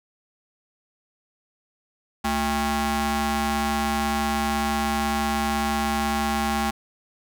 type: ring-modulated tone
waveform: sawtooth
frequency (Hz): 290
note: D4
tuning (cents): -22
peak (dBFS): -15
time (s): 2.24-6.71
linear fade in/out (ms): 10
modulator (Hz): 511
effects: none